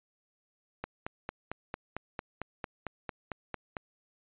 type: click train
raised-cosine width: 0.5 ms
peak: -20 dBFS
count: 14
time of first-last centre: 0.84-3.768 s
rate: 4.44 Hz
effects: resampled to 8000 Hz